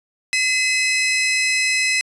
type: tone pair together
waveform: sawtooth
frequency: 2037 / 2566 Hz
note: C7 / E7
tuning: -47 / -47 cents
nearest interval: major third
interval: 400 cents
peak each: -16 dBFS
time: 0.33-2.01 s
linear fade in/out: 0 ms
effects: resampled to 24000 Hz